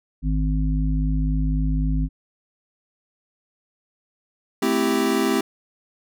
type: harmonic tone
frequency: 51.91 Hz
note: G#1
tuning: in tune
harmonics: 1 / 3 / 5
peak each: -20 / -25 / -27 dBFS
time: 0.22-2.09 s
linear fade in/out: 50 ms
type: chord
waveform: square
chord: A minor seventh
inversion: none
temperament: equal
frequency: 220 / 261.6 / 329.6 / 392 Hz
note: A3 / C4 / E4 / G4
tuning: 0 / 0 / 0 / 0 cents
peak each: -26 / -24 / -26 / -24 dBFS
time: 4.62-5.41 s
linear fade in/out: 5 ms
effects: none